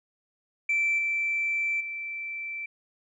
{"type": "tone with level steps", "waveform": "sine", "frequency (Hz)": 2334, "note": "D7", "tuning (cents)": -11, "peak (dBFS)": [-21, -24, -32], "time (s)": [0.69, 2.66], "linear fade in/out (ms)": 5, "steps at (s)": [0.98, 1.8], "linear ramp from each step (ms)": 10, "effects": ["tanh soft clip ceiling -19 dBFS"]}